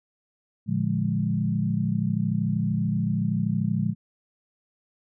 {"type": "chord", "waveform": "sine", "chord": "Bb dominant seventh", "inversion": "none", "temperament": "equal with one note detuned", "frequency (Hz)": [114.41, 146.83, 174.61, 207.7], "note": ["Bb2", "D3", "F3", "Ab3"], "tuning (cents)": [-32, 0, 0, 0], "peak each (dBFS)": [-28, -29, -27, -27], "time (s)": [0.66, 3.95], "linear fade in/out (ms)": 50, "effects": []}